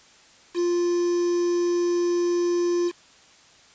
triangle tone with quantisation, 349.2 Hz, F4, in tune, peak -18 dBFS, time 0.54-2.92 s, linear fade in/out 50 ms, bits 6, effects white hiss -53 dBFS RMS until 3.74 s + resampled to 16000 Hz

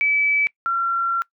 sine tone pair in turn, 2299 / 1365.7 Hz, D7 / F6, -37 / -39 cents, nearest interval major sixth, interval 902 cents, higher first, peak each -16 / -18 dBFS, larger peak first, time 0.01-0.47 / 0.66-1.22 s, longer second, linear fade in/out 0 ms, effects noise-tail reverb RT60 0.1 s tail -22 dB re dry

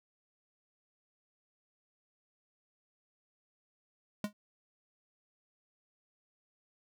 square tone with exponential decay, 207.7 Hz, G#3, in tune, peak -29 dBFS, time 4.24-4.33 s, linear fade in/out 2 ms, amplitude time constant 18 ms, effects none

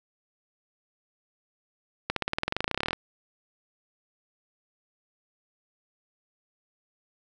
accelerating click train, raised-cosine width 0.3 ms, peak -10 dBFS, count 22, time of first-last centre 2.1-2.931 s, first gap 63 ms, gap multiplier 0.95, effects none

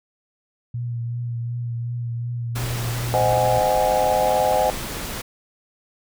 sine tone with vibrato, 118.9 Hz, A#2, 35 cents sharp, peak -24 dBFS, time 0.74-3.59 s, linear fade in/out 5 ms, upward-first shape triangle, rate 2.7 Hz, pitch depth 30 cents each way
pink noise, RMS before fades -30 dBFS, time 2.55-5.22 s, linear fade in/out 10 ms
sine chord, Ab dominant seventh, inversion first, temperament just, 519.1 / 623 / 747.5 / 830.6 Hz, C5 / Eb5 / Gb5 / Ab5, -14 / +2 / +17 / 0 cents, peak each -22 dBFS, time 3.14-4.7 s, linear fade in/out 0 ms
effects none

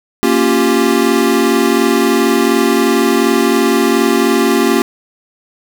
square chord, G half-diminished seventh, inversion first, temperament equal, 233.1 / 277.2 / 349.2 / 392 Hz, Bb3 / Db4 / F4 / G4, 0 / 0 / 0 / 0 cents, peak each -16 dBFS, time 0.23-4.82 s, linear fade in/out 0 ms, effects none

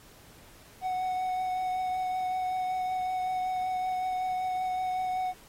triangle tone with vibrato, 741 Hz, F#5, 2 cents sharp, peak -26 dBFS, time 0.81-5.34 s, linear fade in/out 50 ms, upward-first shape triangle, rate 5.3 Hz, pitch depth 13 cents each way, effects pink hiss -55 dBFS RMS until 5.48 s + AAC 48 kbps

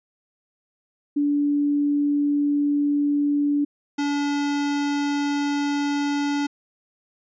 sine / square tone pair in turn, 289.4 / 287.2 Hz, D4 / D4, -25 / -39 cents, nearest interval unison, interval 14 cents, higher first, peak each -18 / -22 dBFS, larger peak first, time 1.16-3.65 / 3.98-6.47 s, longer neither, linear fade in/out 10 ms, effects resampled to 16000 Hz

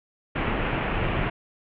pink low-pass noise, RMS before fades -26 dBFS, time 0.35-1.3 s, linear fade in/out 10 ms, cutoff 2900 Hz, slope 48 dB/octave, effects none

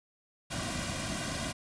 pink noise with comb filter, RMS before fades -35 dBFS, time 0.5-1.53 s, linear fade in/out 20 ms, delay 2.3 ms, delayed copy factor -0.85, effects resampled to 22050 Hz

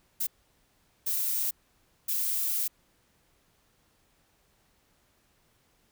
violet noise bursts at uneven times, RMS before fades -29 dBFS, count 3, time 0.2-0.27 / 1.06-1.51 / 2.08-2.68 s, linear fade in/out 10 ms, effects pink hiss -68 dBFS RMS until 5.91 s

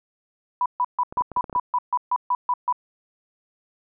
sine tone bursts, 987.8 Hz, B5, in tune, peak -18 dBFS, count 12, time 0.61-2.726 s, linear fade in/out 2 ms, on 48 ms, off 140 ms
clicks, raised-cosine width 1 ms, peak -21 dBFS, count 9, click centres 1.125 / 1.172 / 1.21 / 1.317 / 1.37 / 1.442 / 1.497 / 1.528 / 1.56 s
effects none

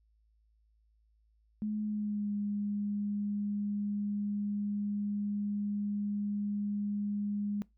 sine tone with pitch glide, 212 to 205.1 Hz, G#3 to G#3, +36 to -21 cents, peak -31 dBFS, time 1.62-7.62 s, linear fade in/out 0 ms, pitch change -57 cents, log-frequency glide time 1.83-2.32 s, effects noise-tail reverb RT60 0.2 s tail -22 dB re dry + added 54 Hz sine -66 dBFS peak until 7.77 s

